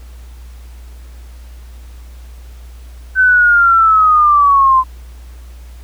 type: linear sweep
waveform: sine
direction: down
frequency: 1533 to 1026 Hz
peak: -6 dBFS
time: 3.15-4.84 s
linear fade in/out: 50 ms
effects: added 60 Hz sine -31 dBFS peak until 5.83 s + pink hiss -47 dBFS RMS until 5.83 s